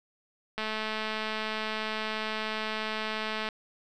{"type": "click train", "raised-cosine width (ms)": 0.3, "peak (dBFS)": -17, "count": 632, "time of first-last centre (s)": [0.58, 3.488], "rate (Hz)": 217, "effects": []}